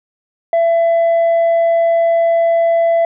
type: tone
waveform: sine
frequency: 670 Hz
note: E5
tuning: 28 cents sharp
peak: -7 dBFS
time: 0.53-3.05 s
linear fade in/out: 2 ms
effects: tanh soft clip ceiling -9 dBFS